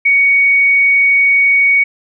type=tone; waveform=sine; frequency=2237 Hz; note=C#7; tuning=15 cents sharp; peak=-7 dBFS; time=0.05-1.84 s; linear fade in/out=10 ms; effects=none

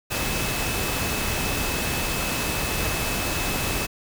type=tone in noise; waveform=sine; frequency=2593 Hz; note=E7; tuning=29 cents flat; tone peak=-33 dBFS; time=0.1-3.87 s; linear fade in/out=20 ms; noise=pink; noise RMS=-26 dBFS; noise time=0.1-3.87 s; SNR=-10 dB; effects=none

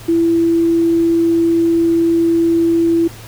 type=tone; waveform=sine; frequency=333.8 Hz; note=E4; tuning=22 cents sharp; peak=-10 dBFS; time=0.08-3.08 s; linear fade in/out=10 ms; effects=added 111 Hz sine -35 dBFS peak until 3.27 s + pink hiss -37 dBFS RMS until 3.27 s

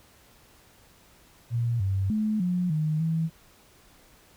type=tone with pitch steps; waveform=sine; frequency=118 / 96.6 / 214.9 / 179.1 / 154.6 / 162.2 Hz; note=A#2 / G2 / A3 / F3 / D#3 / E3; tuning=+22 / -25 / -41 / +44 / -11 / -28 cents; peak=-23 dBFS; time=1.5-3.3 s; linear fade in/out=50 ms; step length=300 ms; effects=pink hiss -57 dBFS RMS until 4.36 s

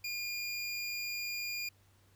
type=tone; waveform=25% pulse; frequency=2418 Hz; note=D7; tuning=50 cents sharp; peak=-32 dBFS; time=0.04-1.69 s; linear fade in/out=5 ms; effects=added 97 Hz sine -65 dBFS peak until 2.15 s + pink hiss -69 dBFS RMS until 2.15 s

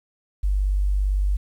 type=tone; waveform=sine; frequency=48.88 Hz; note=G1; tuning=4 cents flat; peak=-18 dBFS; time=0.43-1.37 s; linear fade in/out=10 ms; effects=9-bit

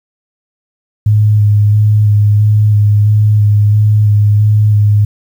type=tone with vibrato; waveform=sine; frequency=105 Hz; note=G#2; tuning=19 cents sharp; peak=-5 dBFS; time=1.06-5.05 s; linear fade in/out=5 ms; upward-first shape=square; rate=1.5 Hz; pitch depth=16 cents each way; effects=7-bit

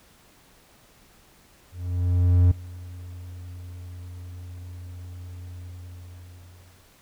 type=tone with ADSR envelope; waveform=triangle; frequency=89 Hz; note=F2; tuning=33 cents sharp; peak=-11 dBFS; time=1.71-6.92 s; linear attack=800 ms; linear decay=8 ms; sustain=-23 dB; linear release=1300 ms; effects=pink hiss -56 dBFS RMS until 7.01 s

